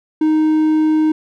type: tone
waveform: triangle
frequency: 311.1 Hz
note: D#4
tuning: in tune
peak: -9 dBFS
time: 0.21-1.12 s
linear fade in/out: 5 ms
effects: none